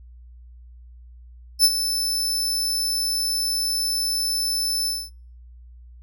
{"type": "tone with ADSR envelope", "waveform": "sawtooth", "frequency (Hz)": 5274, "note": "E8", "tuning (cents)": 0, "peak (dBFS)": -8, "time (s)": [1.59, 5.1], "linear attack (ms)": 52, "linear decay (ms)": 49, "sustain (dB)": -11, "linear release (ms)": 230, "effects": ["noise-tail reverb RT60 0.4 s tail -22 dB re dry", "added 60 Hz sine -42 dBFS peak until 6.02 s"]}